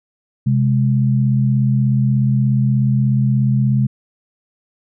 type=tone pair together; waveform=sine; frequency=130.5 / 207.2 Hz; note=C3 / G#3; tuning=-4 / -4 cents; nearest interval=minor sixth; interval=800 cents; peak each=-13 / -18 dBFS; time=0.46-3.87 s; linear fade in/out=10 ms; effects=none